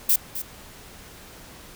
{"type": "noise with echo", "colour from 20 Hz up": "violet", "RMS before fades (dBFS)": -18, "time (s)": [0.09, 0.16], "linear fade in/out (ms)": 5, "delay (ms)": 260, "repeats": 1, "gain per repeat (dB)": -12, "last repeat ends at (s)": 0.42, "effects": ["pink hiss -45 dBFS RMS until 1.75 s"]}